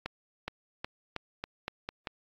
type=accelerating click train; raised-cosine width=0.3 ms; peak=-18 dBFS; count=8; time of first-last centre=0.06-2.072 s; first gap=420 ms; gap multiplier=0.87; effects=AAC 64 kbps